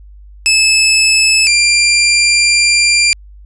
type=tone pair in turn; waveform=20% pulse; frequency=2609 / 2380 Hz; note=E7 / D7; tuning=-18 / +22 cents; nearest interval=major second; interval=160 cents; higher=first; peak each=-3 dBFS; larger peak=neither; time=0.46-1.47 / 1.47-3.13 s; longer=second; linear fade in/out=0 ms; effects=added 50 Hz sine -34 dBFS peak until 3.45 s + resampled to 24000 Hz